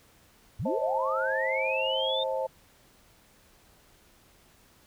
sine linear sweep, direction up, 69.3 to 3661 Hz, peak -29 dBFS, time 0.59-2.24 s, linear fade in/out 10 ms
sine chord, A diminished, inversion first, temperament just, 528 / 633.6 / 880 Hz, C5 / Eb5 / A5, +16 / +31 / 0 cents, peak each -29 / -34 / -34 dBFS, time 0.65-2.47 s, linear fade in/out 10 ms
effects pink hiss -60 dBFS RMS until 4.86 s

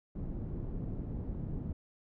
pink low-pass noise, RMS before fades -38 dBFS, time 0.15-1.73 s, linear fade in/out 5 ms, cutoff 260 Hz, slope 12 dB/octave, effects none

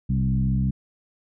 sine tone with frequency modulation, 130 Hz, C3, 11 cents flat, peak -19 dBFS, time 0.09-0.71 s, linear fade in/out 10 ms, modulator 65.4 Hz, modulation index 1.2, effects none

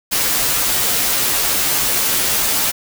white noise with comb filter, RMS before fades -17 dBFS, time 0.11-2.72 s, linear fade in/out 20 ms, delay 12 ms, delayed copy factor -0.9, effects none

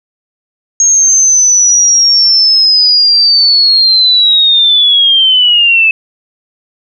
sine linear sweep, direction down, 6540 to 2600 Hz, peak -4 dBFS, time 0.8-5.91 s, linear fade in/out 2 ms, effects none

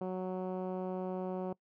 10% pulse tone with low-pass filter, 185 Hz, F#3, in tune, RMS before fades -37 dBFS, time 0.01-1.53 s, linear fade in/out 5 ms, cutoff 610 Hz, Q 0.78, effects noise-tail reverb RT60 0.1 s tail -23 dB re dry

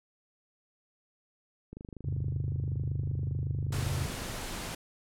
click train, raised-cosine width 3 ms, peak -30 dBFS, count 66, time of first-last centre 1.73-4.299 s, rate 25.3 Hz
sine chord, F augmented, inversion none, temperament just, 87.31 / 109.13 / 136.42 Hz, F2 / A2 / C#3, 0 / -14 / -27 cents, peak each -34 / -36 / -33 dBFS, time 2.04-4.06 s, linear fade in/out 5 ms
pink noise, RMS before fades -38 dBFS, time 3.72-4.75 s, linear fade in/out 5 ms
effects low-pass 12000 Hz 12 dB/octave

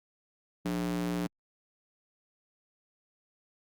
square tone with high-pass filter, 59 Hz, A#1, 22 cents sharp, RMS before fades -32 dBFS, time 0.65-1.27 s, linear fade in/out 5 ms, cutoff 220 Hz, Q 4.2, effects Opus 48 kbps

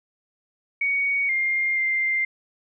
sine tone with pitch steps, 2239 / 2115 / 2095 Hz, C#7 / C7 / C7, +17 / +18 / +2 cents, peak -20 dBFS, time 0.81-2.25 s, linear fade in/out 5 ms, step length 480 ms, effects none

